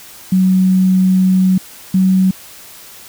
sine tone pair in turn, 186.8 / 188.1 Hz, F#3 / F#3, +17 / +29 cents, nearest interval unison, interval 12 cents, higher second, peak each -8 dBFS, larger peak neither, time 0.32-1.58 / 1.94-2.31 s, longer first, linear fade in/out 5 ms, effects white hiss -37 dBFS RMS until 3.08 s

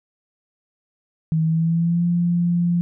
sine tone with pitch glide, 159.8 to 173.26 Hz, D#3 to F3, +47 to -13 cents, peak -16 dBFS, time 1.32-2.81 s, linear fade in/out 0 ms, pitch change +140 cents, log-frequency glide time 1.43-2.05 s, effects none

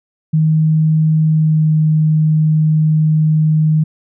sine tone with pitch glide, 157 to 155.56 Hz, D#3 to D#3, +16 to 0 cents, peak -9 dBFS, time 0.33-3.84 s, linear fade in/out 10 ms, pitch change -16 cents, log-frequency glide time 1.25-1.71 s, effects none

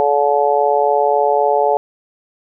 harmonic tone, 143.7 Hz, D3, 37 cents flat, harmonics 3 / 4 / 5 / 6, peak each -17 / -17 / -17 / -17 dBFS, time 0-1.77 s, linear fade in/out 0 ms, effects none

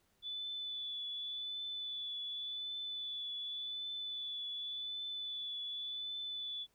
sine tone with vibrato, 3471 Hz, A7, 24 cents flat, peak -39 dBFS, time 0.22-6.67 s, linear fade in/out 50 ms, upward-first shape triangle, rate 0.88 Hz, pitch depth 25 cents each way, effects pink hiss -75 dBFS RMS until 6.74 s

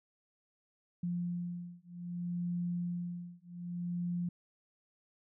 sine beating tone pair, 174.61 / 175.24 Hz, F3 / F3, 0 / +6 cents, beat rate 0.63 Hz, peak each -38 / -38 dBFS, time 1.03-4.29 s, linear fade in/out 5 ms, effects none

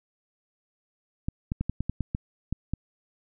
clicks, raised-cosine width 5 ms, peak -15 dBFS, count 10, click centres 1.285 / 1.519 / 1.61 / 1.696 / 1.806 / 1.896 / 2.007 / 2.149 / 2.526 / 2.736 s, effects none

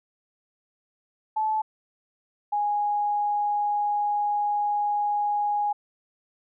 sine tone pair in turn, 867 / 827.2 Hz, A5 / G#5, -26 / -7 cents, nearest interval minor second, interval 81 cents, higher first, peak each -22 dBFS, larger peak neither, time 1.36-1.62 / 2.52-5.73 s, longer second, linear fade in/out 10 ms, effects none

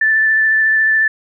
sine tone with vibrato, 1760 Hz, A6, in tune, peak -10 dBFS, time 0.01-1.08 s, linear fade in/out 5 ms, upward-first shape sine, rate 14 Hz, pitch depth 12 cents each way, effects none

